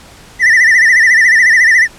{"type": "tone with vibrato", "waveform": "triangle", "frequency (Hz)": 1895, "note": "A#6", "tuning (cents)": 28, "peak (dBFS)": -3, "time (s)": [0.39, 1.88], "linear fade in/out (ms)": 50, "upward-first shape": "sine", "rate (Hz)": 14, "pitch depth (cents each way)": 120, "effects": ["pink hiss -38 dBFS RMS until 1.98 s", "low-pass 10000 Hz 12 dB/octave"]}